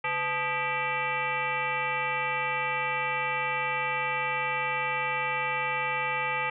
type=tone with frequency modulation; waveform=sine; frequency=1600 Hz; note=G6; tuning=35 cents sharp; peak=-26 dBFS; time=0.04-6.5 s; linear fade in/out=5 ms; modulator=365 Hz; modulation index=2.8; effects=none